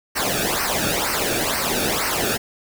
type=noise with flanger; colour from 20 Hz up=pink; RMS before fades=-22 dBFS; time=0.15-2.38 s; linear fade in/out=20 ms; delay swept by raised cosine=0.28 to 1.01 ms; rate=2.1 Hz; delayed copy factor=-0.8; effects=none